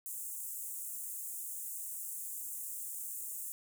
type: high-pass noise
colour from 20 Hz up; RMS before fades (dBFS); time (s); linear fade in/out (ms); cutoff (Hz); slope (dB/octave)
pink; -42; 0.06-3.52; 0; 7400; 48
effects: none